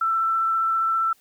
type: tone with vibrato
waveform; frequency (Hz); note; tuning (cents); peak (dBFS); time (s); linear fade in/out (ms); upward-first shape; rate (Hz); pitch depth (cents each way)
sine; 1334; E6; +20; -19; 0.01-1.13; 5; sine; 15; 10
effects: white hiss -60 dBFS RMS until 1.2 s